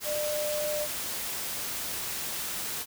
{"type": "tone in noise", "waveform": "sine", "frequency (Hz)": 599, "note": "D5", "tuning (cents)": 34, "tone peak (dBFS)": -29, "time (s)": [0.04, 0.88], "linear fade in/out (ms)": 50, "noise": "white", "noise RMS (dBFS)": -34, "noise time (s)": [0, 2.86], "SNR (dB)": 2, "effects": []}